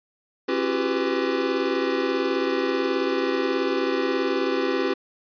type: tone cluster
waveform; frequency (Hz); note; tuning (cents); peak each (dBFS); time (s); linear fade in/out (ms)
square; 270.7 / 342.1 / 378.7 / 397.2 / 497.1; C#4 / F4 / F#4 / G4 / B4; -41 / -36 / +40 / +23 / +11; -29; 0.48-4.94; 10
effects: resampled to 11025 Hz